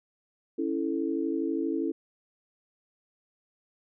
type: chord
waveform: sine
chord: A major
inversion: first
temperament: equal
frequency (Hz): 277.2 / 329.6 / 440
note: C#4 / E4 / A4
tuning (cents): 0 / 0 / 0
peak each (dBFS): -31 / -29 / -34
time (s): 0.58-1.92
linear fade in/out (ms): 10
effects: none